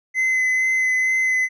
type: tone with vibrato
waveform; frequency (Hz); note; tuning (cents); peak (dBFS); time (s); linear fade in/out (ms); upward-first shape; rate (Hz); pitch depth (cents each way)
triangle; 2040; C7; -44; -15; 0.14-1.49; 50; sine; 2.2; 12
effects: resampled to 22050 Hz